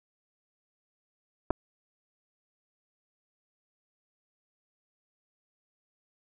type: clicks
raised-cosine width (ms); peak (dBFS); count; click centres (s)
1; -13; 2; 1.505 / 1.508
effects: none